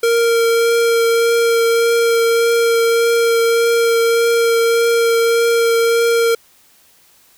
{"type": "tone with vibrato", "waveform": "square", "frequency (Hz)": 463.2, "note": "A#4", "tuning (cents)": -11, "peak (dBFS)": -12, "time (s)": [0.03, 6.35], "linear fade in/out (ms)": 5, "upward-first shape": "triangle", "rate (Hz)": 1.7, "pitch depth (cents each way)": 11, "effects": ["white hiss -51 dBFS RMS until 7.37 s"]}